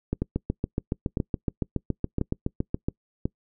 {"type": "two click trains", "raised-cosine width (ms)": 3, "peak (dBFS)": [-12, -12], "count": [20, 4], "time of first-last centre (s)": [[0.22, 2.885], [0.13, 3.255]], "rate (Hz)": [7.13, 0.96], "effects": ["noise-tail reverb RT60 0.1 s tail -25 dB re dry"]}